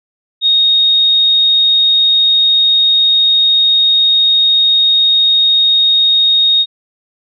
sine tone, 3727 Hz, A#7, 1 cent flat, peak -7 dBFS, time 0.41-6.66 s, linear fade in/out 50 ms, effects none

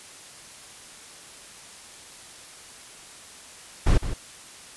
brown noise with echo, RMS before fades -17 dBFS, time 3.86-3.98 s, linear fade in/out 10 ms, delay 160 ms, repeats 1, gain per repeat -11 dB, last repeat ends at 4.14 s, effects white hiss -45 dBFS RMS until 4.76 s + resampled to 24000 Hz

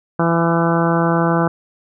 harmonic tone with a mistuned harmonic, 167.5 Hz, E3, 28 cents sharp, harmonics 1 / 2 / 3 / 4 / 5 / 6 / 7 / 8 / 9, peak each -17 / -20 / -22 / -23 / -24 / -25 / -25 / -26 / -27 dBFS, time 0.19-1.48 s, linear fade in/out 5 ms, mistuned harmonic 7, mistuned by +16 cents, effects none

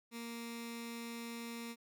15% pulse tone with notch filter, 233.2 Hz, A#3, 1 cent sharp, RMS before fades -45 dBFS, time 0.11-1.76 s, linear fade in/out 50 ms, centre 650 Hz, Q 0.65, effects none

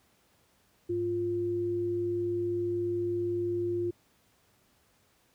sine tone pair together, 103.83 / 349.2 Hz, G#2 / F4, 0 / 0 cents, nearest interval octave + major sixth, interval 2100 cents, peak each -38 / -28 dBFS, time 0.89-3.91 s, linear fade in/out 10 ms, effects pink hiss -67 dBFS RMS until 5.34 s + high-pass 60 Hz 12 dB/octave

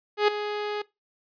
sawtooth tone with ADSR envelope, 417.2 Hz, G#4, 8 cents sharp, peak -12 dBFS, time 0.17-0.82 s, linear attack 110 ms, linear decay 6 ms, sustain -12 dB, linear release 6 ms, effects noise-tail reverb RT60 0.2 s tail -20 dB re dry + resampled to 11025 Hz

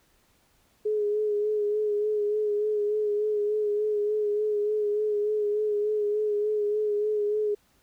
sine tone with vibrato, 420.2 Hz, G#4, 20 cents sharp, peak -23 dBFS, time 0.85-7.55 s, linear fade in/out 10 ms, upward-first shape sine, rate 3.4 Hz, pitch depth 31 cents each way, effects pink hiss -65 dBFS RMS until 7.82 s

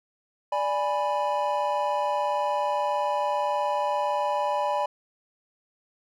triangle chord, G# diminished, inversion second, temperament equal, 587.3 / 830.6 / 987.8 Hz, D5 / G#5 / B5, 0 / 0 / 0 cents, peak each -26 dBFS, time 0.52-4.86 s, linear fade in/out 5 ms, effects none

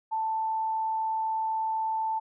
sine tone, 884 Hz, A5, 8 cents sharp, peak -26 dBFS, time 0.11-2.2 s, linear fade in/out 20 ms, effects none

